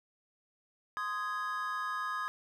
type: chord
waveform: triangle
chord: Ab major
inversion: first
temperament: just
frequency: 1038.3 / 1245.9 / 1661.2 Hz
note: C6 / Eb6 / Ab6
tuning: -14 / +2 / 0 cents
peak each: -38 / -34 / -37 dBFS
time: 0.97-2.28 s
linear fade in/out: 0 ms
effects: none